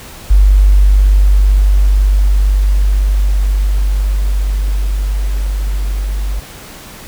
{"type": "tone with level ramp", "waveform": "sine", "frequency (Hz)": 49, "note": "G1", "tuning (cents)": 0, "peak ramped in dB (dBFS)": [-3, -14], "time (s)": [0.3, 6.4], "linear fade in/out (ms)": 10, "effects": ["pink hiss -33 dBFS RMS until 7.07 s"]}